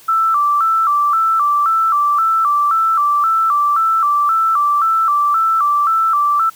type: tone with vibrato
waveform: sine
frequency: 1244.5 Hz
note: D#6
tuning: in tune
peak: -11 dBFS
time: 0.08-6.5 s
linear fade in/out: 10 ms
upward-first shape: square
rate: 1.9 Hz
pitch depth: 110 cents each way
effects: white hiss -44 dBFS RMS until 6.55 s